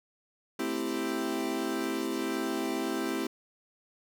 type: chord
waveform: 40% pulse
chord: A minor seventh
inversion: none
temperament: equal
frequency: 220 / 261.6 / 329.6 / 392 Hz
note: A3 / C4 / E4 / G4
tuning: 0 / 0 / 0 / 0 cents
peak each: -38 / -34 / -33 / -35 dBFS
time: 0.59-3.27 s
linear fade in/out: 5 ms
effects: none